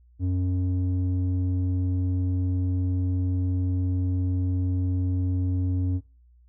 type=tone with low-pass filter; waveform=square; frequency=91.4 Hz; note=F#2; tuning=21 cents flat; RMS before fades=-25 dBFS; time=0.19-6.01 s; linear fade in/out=50 ms; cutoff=230 Hz; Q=2.1; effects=noise-tail reverb RT60 0.3 s tail -20 dB re dry + added 60 Hz sine -53 dBFS peak until 6.48 s